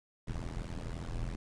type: noise with amplitude modulation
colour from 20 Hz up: brown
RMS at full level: -34 dBFS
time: 0.27-1.36 s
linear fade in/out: 10 ms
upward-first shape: sine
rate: 83.6 Hz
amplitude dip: 100%
effects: resampled to 22050 Hz